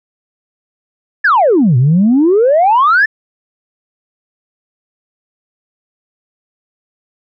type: exponential two-way sweep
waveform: sine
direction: down then up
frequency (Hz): 1800 to 118.3 to 1800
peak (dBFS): -5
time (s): 1.24-3.06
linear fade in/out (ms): 10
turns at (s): 1.77
effects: tanh soft clip ceiling -3 dBFS